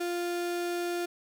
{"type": "tone", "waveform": "35% pulse", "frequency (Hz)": 349.2, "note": "F4", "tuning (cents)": 0, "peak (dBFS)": -28, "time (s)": [0, 1.06], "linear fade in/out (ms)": 10, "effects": []}